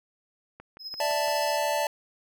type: click train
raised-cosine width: 0.5 ms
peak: -29 dBFS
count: 5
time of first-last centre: 0.6-1.281 s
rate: 5.87 Hz
type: tone with tremolo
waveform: triangle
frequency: 5110 Hz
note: D#8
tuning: 45 cents sharp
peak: -31 dBFS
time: 0.79-1.59 s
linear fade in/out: 50 ms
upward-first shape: triangle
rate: 16 Hz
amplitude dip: 75%
type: chord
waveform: square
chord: D suspended second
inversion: none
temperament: just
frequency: 587.3 / 660.7 / 881 Hz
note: D5 / E5 / A5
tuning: 0 / +4 / +2 cents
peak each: -29 / -32 / -29 dBFS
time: 1-1.87 s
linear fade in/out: 2 ms
effects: none